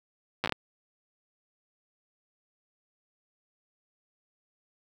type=slowing click train; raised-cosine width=0.3 ms; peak=-12 dBFS; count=6; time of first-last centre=0.44-0.523 s; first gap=8 ms; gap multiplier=1.37; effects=high-pass 80 Hz 12 dB/octave + 8-bit